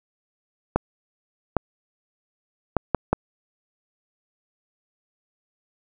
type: clicks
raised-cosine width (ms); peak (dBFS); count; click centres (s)
1; -4; 5; 0.76 / 1.567 / 2.767 / 2.947 / 3.13
effects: none